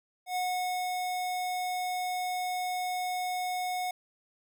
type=tone with ADSR envelope; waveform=square; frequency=730 Hz; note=F#5; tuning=24 cents flat; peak=-29 dBFS; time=0.26-3.91 s; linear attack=99 ms; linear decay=530 ms; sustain=-2 dB; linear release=4 ms; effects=none